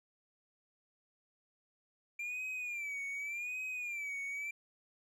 triangle tone with vibrato, 2372 Hz, D7, 17 cents sharp, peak -36 dBFS, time 2.19-4.51 s, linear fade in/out 5 ms, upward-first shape sine, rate 0.86 Hz, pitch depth 110 cents each way, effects none

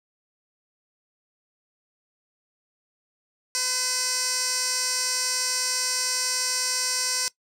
15% pulse tone with band-pass filter, 507 Hz, B4, 45 cents sharp, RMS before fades -26 dBFS, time 3.55-7.28 s, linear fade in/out 0 ms, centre 6600 Hz, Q 3.5, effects noise-tail reverb RT60 0.1 s tail -20 dB re dry

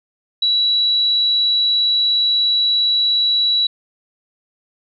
sine tone, 3919 Hz, B7, 14 cents flat, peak -13 dBFS, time 0.42-3.67 s, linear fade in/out 5 ms, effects none

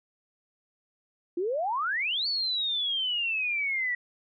sine exponential two-way sweep, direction up then down, 332.1 to 4528 to 1926 Hz, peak -26 dBFS, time 1.37-3.95 s, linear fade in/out 5 ms, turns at 2.27 s, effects none

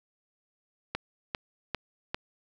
click train, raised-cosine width 0.3 ms, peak -14 dBFS, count 4, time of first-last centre 0.95-2.145 s, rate 2.51 Hz, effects none

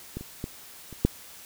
clicks, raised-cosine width 3 ms, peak -20 / -26 / -18 / -28 / -6 dBFS, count 5, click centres 0.17 / 0.21 / 0.441 / 0.927 / 1.05 s, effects white hiss -47 dBFS RMS until 1.45 s

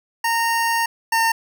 25% pulse tone pair in turn, 922 / 910.4 Hz, A#5 / A#5, -19 / -41 cents, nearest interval unison, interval 22 cents, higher first, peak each -14 / -12 dBFS, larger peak second, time 0.24-0.86 / 1.12-1.32 s, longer first, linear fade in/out 5 ms, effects none

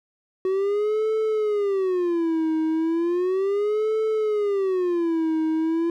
triangle tone with vibrato, 372.5 Hz, F#4, 12 cents sharp, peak -18 dBFS, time 0.45-5.9 s, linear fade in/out 2 ms, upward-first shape sine, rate 0.35 Hz, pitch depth 280 cents each way, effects none

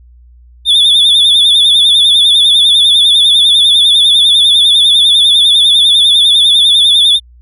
triangle tone with vibrato, 3517 Hz, A7, 1 cent flat, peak -3 dBFS, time 0.65-7.2 s, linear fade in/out 50 ms, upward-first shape sine, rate 10 Hz, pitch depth 77 cents each way, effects added 60 Hz sine -37 dBFS peak until 7.41 s

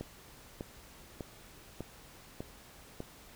click train, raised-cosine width 2 ms, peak -25 dBFS, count 6, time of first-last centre 0.01-3.004 s, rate 1.67 Hz, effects pink hiss -55 dBFS RMS until 3.35 s

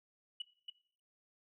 sine tone with echo, 2938 Hz, F#7, 13 cents flat, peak -36 dBFS, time 0.4-0.42 s, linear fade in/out 5 ms, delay 280 ms, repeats 1, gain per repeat -5 dB, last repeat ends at 0.7 s, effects noise-tail reverb RT60 0.5 s tail -18 dB re dry + tanh soft clip ceiling -35 dBFS

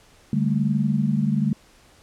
sine chord, D suspended fourth, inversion none, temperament equal with one note detuned, 146.83 / 199.08 / 220 Hz, D3 / G3 / A3, 0 / +27 / 0 cents, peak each -23 dBFS, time 0.33-1.53 s, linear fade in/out 2 ms, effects pink hiss -54 dBFS RMS until 2.02 s + low-pass 10000 Hz 12 dB/octave

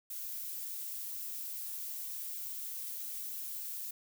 violet noise, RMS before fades -41 dBFS, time 0.1-3.91 s, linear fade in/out 5 ms, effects none

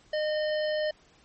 harmonic tone with a mistuned harmonic, 611 Hz, D#5, 32 cents flat, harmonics 1 / 3 / 5 / 7 / 8, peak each -26 / -36 / -40 / -43 / -44 dBFS, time 0.13-0.91 s, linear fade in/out 5 ms, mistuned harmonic 8, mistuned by +80 cents, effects pink hiss -60 dBFS RMS until 1.24 s + MP3 32 kbps

